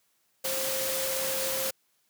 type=tone in noise; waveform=sine; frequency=530 Hz; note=C5; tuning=22 cents sharp; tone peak=-33 dBFS; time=0.44-1.71 s; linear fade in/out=10 ms; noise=white; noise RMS=-31 dBFS; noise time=0.44-1.71 s; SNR=-5 dB; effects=white hiss -71 dBFS RMS until 2.09 s + high-pass 100 Hz 12 dB/octave